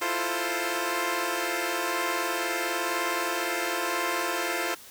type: chord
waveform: 10% pulse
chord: F major seventh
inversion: third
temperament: equal with one note detuned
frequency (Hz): 329.6 / 349.2 / 442.5 / 523.3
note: E4 / F4 / A4 / C5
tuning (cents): 0 / 0 / +10 / 0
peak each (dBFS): -26 / -22 / -26 / -24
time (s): 0.01-4.75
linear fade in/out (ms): 10
effects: white hiss -48 dBFS RMS until 4.9 s